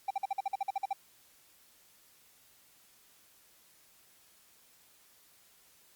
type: tone bursts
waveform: triangle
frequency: 784 Hz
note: G5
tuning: in tune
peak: -27 dBFS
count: 12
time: 0.08-0.931 s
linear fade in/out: 5 ms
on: 26 ms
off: 49 ms
effects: white hiss -63 dBFS RMS until 5.95 s + Opus 48 kbps